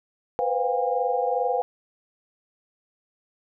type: tone cluster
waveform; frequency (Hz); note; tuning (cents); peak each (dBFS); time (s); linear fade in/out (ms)
sine; 492.6 / 515 / 713 / 807; B4 / C5 / F5 / G#5; -5 / -28 / +36 / -50; -27; 0.39-1.62; 0
effects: none